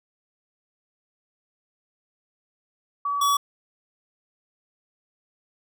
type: tone pair in turn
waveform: sine / square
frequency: 1141 / 1136.9 Hz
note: C#6 / C#6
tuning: +50 / +43 cents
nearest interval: unison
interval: 7 cents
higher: first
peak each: -23 / -19 dBFS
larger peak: second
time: 3.05-3.21 / 3.21-3.37 s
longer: neither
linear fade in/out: 5 ms
effects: none